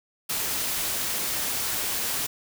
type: noise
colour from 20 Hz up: white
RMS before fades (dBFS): -28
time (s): 0.29-2.27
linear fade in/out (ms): 10
effects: none